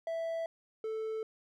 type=tone pair in turn; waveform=triangle; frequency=659.3 / 440 Hz; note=E5 / A4; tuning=0 / 0 cents; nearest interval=perfect fifth; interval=700 cents; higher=first; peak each=-31 / -32 dBFS; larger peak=first; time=0.07-0.46 / 0.84-1.23 s; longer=neither; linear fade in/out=2 ms; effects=none